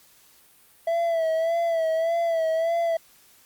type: tone with vibrato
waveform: triangle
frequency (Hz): 660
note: E5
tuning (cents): +2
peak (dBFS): -19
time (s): 0.87-2.97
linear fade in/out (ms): 5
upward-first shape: sine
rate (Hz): 1.7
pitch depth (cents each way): 50
effects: white hiss -56 dBFS RMS until 3.45 s + Opus 48 kbps